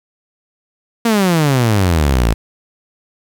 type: exponential sweep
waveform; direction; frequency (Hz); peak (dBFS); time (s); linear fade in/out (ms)
sawtooth; down; 237.1 to 51.91; -7; 1.05-2.34; 5
effects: 7-bit